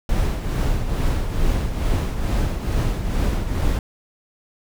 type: noise with tremolo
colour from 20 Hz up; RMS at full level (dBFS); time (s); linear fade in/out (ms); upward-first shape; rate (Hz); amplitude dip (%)
brown; -18; 0.09-3.79; 2; triangle; 2.3; 60
effects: none